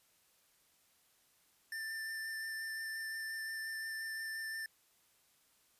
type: tone with vibrato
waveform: square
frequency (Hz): 1781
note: A6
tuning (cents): +21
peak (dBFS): -40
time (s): 1.72-4.66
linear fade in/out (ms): 2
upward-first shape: sine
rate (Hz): 5.7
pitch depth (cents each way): 12
effects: white hiss -71 dBFS RMS until 5.79 s + resampled to 32000 Hz